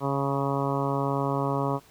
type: harmonic tone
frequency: 138.59 Hz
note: C#3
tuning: in tune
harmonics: 1 / 2 / 3 / 4 / 5 / 6 / 7 / 8 / 9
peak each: -29 / -31 / -32 / -33 / -35 / -37 / -33 / -34 / -39 dBFS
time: 0-1.8 s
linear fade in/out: 50 ms
effects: pink hiss -56 dBFS RMS until 1.9 s